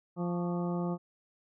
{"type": "harmonic tone with a mistuned harmonic", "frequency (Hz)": 174.61, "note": "F3", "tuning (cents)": 0, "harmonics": [1, 2, 3, 4, 5, 6, 7], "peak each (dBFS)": [-31, -37, -41, -43, -45, -47, -48], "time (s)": [0.16, 0.98], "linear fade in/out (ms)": 50, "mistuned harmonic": 6, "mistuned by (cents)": 100, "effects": []}